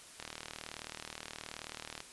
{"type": "click train", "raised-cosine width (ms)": 0.2, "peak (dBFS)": -24, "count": 71, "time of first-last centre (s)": [0.2, 2.004], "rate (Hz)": 38.8, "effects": ["white hiss -53 dBFS RMS until 2.12 s", "resampled to 24000 Hz"]}